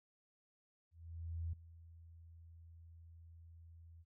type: tone with ADSR envelope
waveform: sine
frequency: 83.1 Hz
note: E2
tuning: 15 cents sharp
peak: -38 dBFS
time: 0.91-4.05 s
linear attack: 620 ms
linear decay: 4 ms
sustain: -18 dB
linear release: 44 ms
effects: noise-tail reverb RT60 0.1 s tail -21 dB re dry